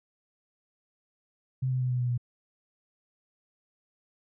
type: tone with pitch steps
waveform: sine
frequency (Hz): 130 / 128.28 / 126.59 / 124.92 / 123.27 / 121.65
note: C3 / C3 / B2 / B2 / B2 / B2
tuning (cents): -11 / -34 / +43 / +20 / -3 / -26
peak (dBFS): -25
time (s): 1.62-2.178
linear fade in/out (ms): 10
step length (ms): 93
effects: none